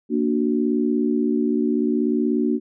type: chord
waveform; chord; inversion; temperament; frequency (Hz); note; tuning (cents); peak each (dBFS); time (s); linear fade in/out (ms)
sine; Bb augmented; none; equal; 233.1 / 293.7 / 370; Bb3 / D4 / F#4; 0 / 0 / 0; -21 / -22 / -24; 0.09-2.6; 50
effects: none